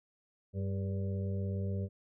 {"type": "harmonic tone with a mistuned harmonic", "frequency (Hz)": 97, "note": "G2", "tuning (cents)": -18, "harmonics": [1, 2, 4, 5, 6], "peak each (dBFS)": [-33, -39, -45, -47, -49], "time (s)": [0.53, 1.89], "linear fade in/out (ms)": 50, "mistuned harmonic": 4, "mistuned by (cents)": 45, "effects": []}